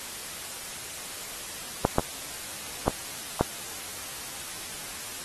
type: clicks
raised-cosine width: 1 ms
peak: -7 dBFS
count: 4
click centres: 1.851 / 1.984 / 2.88 / 3.41 s
effects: white hiss -38 dBFS RMS until 5.24 s + AAC 32 kbps